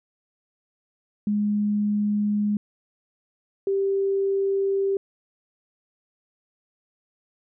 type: tone pair in turn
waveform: sine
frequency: 207.7 / 392.1 Hz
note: G#3 / G4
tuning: 0 / 0 cents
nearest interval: major seventh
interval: 1100 cents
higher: second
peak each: -20 / -20 dBFS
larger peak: neither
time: 1.27-2.57 / 3.67-4.97 s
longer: neither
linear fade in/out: 2 ms
effects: none